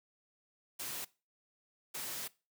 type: noise bursts at uneven times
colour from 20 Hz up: white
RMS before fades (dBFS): -41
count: 2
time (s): 0.79-1.05 / 1.94-2.28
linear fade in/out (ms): 10
effects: noise-tail reverb RT60 0.3 s tail -21 dB re dry + high-pass 100 Hz 12 dB/octave